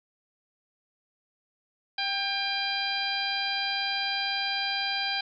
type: harmonic tone with a mistuned harmonic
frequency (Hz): 798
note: G5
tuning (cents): +31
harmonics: 1 / 2 / 3 / 4 / 5 / 6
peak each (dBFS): -34 / -34 / -34 / -34 / -34 / -34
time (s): 1.98-5.21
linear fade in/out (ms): 5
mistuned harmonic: 1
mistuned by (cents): -20
effects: none